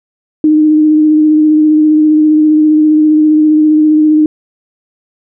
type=tone with vibrato; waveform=sine; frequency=307 Hz; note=D#4; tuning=23 cents flat; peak=-4 dBFS; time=0.44-4.26 s; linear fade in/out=2 ms; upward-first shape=sine; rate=15 Hz; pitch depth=18 cents each way; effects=none